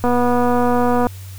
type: click train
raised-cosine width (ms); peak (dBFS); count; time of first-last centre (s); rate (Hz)
1; -5; 252; 0.04-1.069; 244
effects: added 95 Hz sine -31 dBFS peak until 1.38 s + white hiss -43 dBFS RMS until 1.38 s